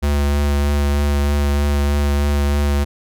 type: tone with vibrato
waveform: square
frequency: 71.9 Hz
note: D2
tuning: 36 cents flat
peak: -15 dBFS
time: 0.02-2.85 s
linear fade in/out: 20 ms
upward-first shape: triangle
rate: 3.2 Hz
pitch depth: 17 cents each way
effects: none